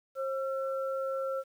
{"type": "tone pair together", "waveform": "sine", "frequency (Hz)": [535, 1349], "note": ["C5", "E6"], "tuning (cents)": [38, 40], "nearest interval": "octave + major third", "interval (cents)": 1602, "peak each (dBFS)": [-31, -38], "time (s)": [0.15, 1.44], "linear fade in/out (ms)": 50, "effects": ["10-bit"]}